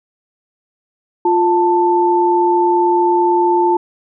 sine tone pair together, 351 / 884.5 Hz, F4 / A5, +9 / +9 cents, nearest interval octave + major third, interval 1600 cents, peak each -13 dBFS, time 1.25-3.77 s, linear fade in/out 5 ms, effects none

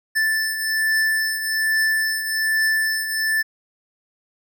square beating tone pair, 1760 / 1761.2 Hz, A6 / A6, 0 / +1 cents, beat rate 1.2 Hz, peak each -20 / -27 dBFS, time 0.15-3.43 s, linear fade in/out 20 ms, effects none

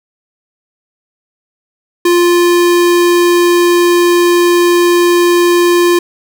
square tone, 349.2 Hz, F4, in tune, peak -7 dBFS, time 2.05-5.99 s, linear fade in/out 5 ms, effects none

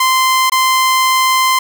sawtooth tone with dropouts, 1039 Hz, C6, 12 cents flat, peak -6 dBFS, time 0-1.59 s, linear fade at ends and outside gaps 5 ms, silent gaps 0.498-0.519 s, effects 7-bit

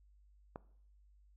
click, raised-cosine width 1 ms, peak -29 dBFS, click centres 0.559 s, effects noise-tail reverb RT60 0.6 s tail -19 dB re dry + added 50 Hz sine -62 dBFS peak until 1.36 s

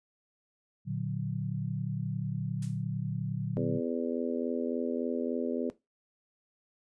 sine chord, Bb augmented, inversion none, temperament equal with one note detuned, 116.54 / 147.77 / 185 Hz, Bb2 / D3 / F#3, 0 / +11 / 0 cents, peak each -36 / -34 / -35 dBFS, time 0.85-3.81 s, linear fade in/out 50 ms
blue noise with exponential decay, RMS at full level -41 dBFS, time 2.62-2.83 s, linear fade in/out 5 ms, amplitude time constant 44 ms
harmonic tone, 83.5 Hz, E2, 23 cents sharp, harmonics 3 / 4 / 5 / 6 / 7, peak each -33 / -37 / -35 / -37 / -39 dBFS, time 3.57-5.7 s, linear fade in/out 0 ms
effects noise-tail reverb RT60 0.2 s tail -17 dB re dry + resampled to 22050 Hz

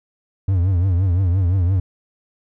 triangle tone with vibrato, 91.4 Hz, F#2, 21 cents flat, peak -12 dBFS, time 0.48-1.8 s, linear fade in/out 5 ms, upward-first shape triangle, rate 5.8 Hz, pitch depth 150 cents each way, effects none

